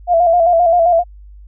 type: tone with vibrato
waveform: sine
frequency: 686 Hz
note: F5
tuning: 31 cents flat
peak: -8 dBFS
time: 0.07-1.04 s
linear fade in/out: 50 ms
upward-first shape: square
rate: 7.6 Hz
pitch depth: 54 cents each way
effects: added 50 Hz sine -35 dBFS peak until 1.47 s